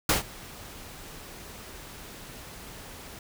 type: noise with ADSR envelope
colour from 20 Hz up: pink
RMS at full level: -20 dBFS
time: 0.09-3.19 s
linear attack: 4 ms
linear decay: 130 ms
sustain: -24 dB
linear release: 3 ms
effects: none